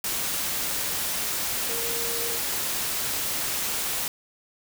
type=tone in noise; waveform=sine; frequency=466.2 Hz; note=A#4; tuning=in tune; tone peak=-35 dBFS; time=1.69-2.38 s; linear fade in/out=2 ms; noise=white; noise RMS=-28 dBFS; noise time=0.04-4.08 s; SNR=-10 dB; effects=none